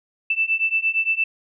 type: beating tone pair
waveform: sine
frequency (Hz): 2648 / 2656.7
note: E7 / E7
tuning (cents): +7 / +13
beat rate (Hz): 8.7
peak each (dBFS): -22 / -21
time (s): 0.3-1.24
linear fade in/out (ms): 5
effects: none